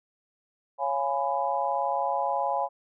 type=chord; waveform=sine; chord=C# dominant seventh; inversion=none; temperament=just; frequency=554.4 / 693 / 831.5 / 997.9 Hz; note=C#5 / E#5 / G#5 / B5; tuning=0 / -14 / +2 / +18 cents; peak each=-31 / -31 / -28 / -31 dBFS; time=0.78-2.69 s; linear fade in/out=50 ms; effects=none